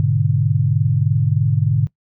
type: chord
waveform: sine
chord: G# diminished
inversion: none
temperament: equal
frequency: 103.83 / 123.47 / 146.83 Hz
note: G#2 / B2 / D3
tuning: 0 / 0 / 0 cents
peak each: -18 / -19 / -17 dBFS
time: 0-1.87 s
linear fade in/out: 0 ms
effects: noise-tail reverb RT60 0.1 s tail -21 dB re dry

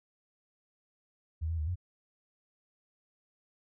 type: tone with pitch steps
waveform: sine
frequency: 79.8 / 82.6 / 76.6 / 89.2 Hz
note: D#2 / E2 / D#2 / F2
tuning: +44 / +4 / -27 / +37 cents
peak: -30 dBFS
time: 1.41-1.758 s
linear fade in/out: 20 ms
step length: 87 ms
effects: none

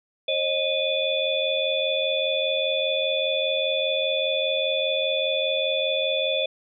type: tone cluster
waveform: sine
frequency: 536 / 621 / 2470 / 3467 Hz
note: C5 / D#5 / D#7 / A7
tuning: +42 / -3 / -13 / -26 cents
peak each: -26 / -27 / -30 / -26 dBFS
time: 0.28-6.46 s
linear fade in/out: 5 ms
effects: none

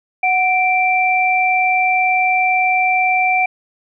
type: tone pair together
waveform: sine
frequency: 740 / 2349 Hz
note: F#5 / D7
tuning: 0 / 0 cents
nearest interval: octave + minor sixth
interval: 2000 cents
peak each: -15 dBFS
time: 0.23-3.46 s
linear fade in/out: 5 ms
effects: none

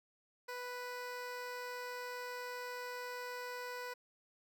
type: tone with notch filter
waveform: 15% pulse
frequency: 493.9 Hz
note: B4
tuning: in tune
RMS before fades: -44 dBFS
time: 0.48-3.94 s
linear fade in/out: 10 ms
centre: 9600 Hz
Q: 1.8
effects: none

